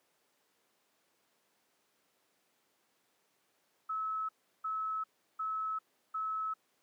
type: tone bursts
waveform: sine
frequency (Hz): 1296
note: E6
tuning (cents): -30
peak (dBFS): -33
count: 4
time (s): 3.89-6.54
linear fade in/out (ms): 10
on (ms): 400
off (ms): 350
effects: pink hiss -74 dBFS RMS until 6.82 s + high-pass 300 Hz 12 dB/octave